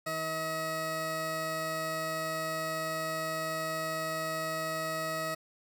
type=tone pair together; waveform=20% pulse; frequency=159.6 / 638.4 Hz; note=D#3 / D#5; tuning=+44 / +44 cents; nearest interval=2 octaves; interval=2400 cents; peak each=-36 / -28 dBFS; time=0.06-5.35 s; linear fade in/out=10 ms; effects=none